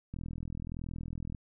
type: click train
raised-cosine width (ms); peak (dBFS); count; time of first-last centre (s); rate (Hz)
5; -27; 51; 0.14-1.348; 41.4
effects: none